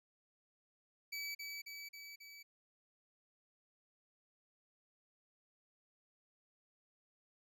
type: tone with echo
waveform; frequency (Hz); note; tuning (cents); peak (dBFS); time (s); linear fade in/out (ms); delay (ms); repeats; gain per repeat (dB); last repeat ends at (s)
25% pulse; 2292; D7; -43; -37; 1.12-1.35; 10; 270; 4; -3; 2.43
effects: none